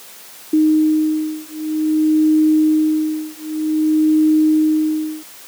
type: beating tone pair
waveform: sine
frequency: 310 / 310.53 Hz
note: D#4 / D#4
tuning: -6 / -3 cents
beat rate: 0.53 Hz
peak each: -15 dBFS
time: 0.53-5.23 s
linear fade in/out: 5 ms
effects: white hiss -39 dBFS RMS until 5.47 s + high-pass 200 Hz 12 dB/octave